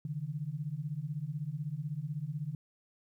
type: beating tone pair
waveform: sine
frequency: 140 / 156 Hz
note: C#3 / D#3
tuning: +18 / +5 cents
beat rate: 16 Hz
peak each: -38 / -37 dBFS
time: 0.05-2.55 s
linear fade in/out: 2 ms
effects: 12-bit